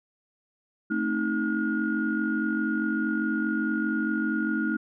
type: tone cluster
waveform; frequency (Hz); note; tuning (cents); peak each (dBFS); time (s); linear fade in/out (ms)
sine; 221.1 / 265.9 / 313.8 / 1432; A3 / C4 / D#4 / F6; +9 / +28 / +15 / +43; -28 / -32 / -28 / -30; 0.9-4.77; 10
effects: tanh soft clip ceiling -14 dBFS